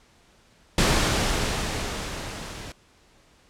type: noise with level ramp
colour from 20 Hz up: pink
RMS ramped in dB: -19 to -38 dBFS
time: 0.78-2.72 s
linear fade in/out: 2 ms
effects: pink hiss -58 dBFS RMS until 3.49 s + low-pass 8000 Hz 12 dB/octave